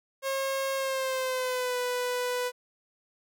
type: tone with pitch glide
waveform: sawtooth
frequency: 540 to 495.2 Hz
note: C#5 to B4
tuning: -45 to +5 cents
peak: -24 dBFS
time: 0.22-2.52 s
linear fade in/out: 50 ms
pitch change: -150 cents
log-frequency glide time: 0.76-1.77 s
effects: none